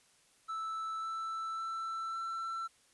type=tone with pitch steps; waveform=triangle; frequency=1316 / 1324.4 / 1332.8 / 1341.3 Hz; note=E6 / E6 / E6 / E6; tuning=-3 / +8 / +19 / +30 cents; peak=-34 dBFS; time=0.48-2.68 s; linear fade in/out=20 ms; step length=550 ms; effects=white hiss -67 dBFS RMS until 2.93 s + resampled to 24000 Hz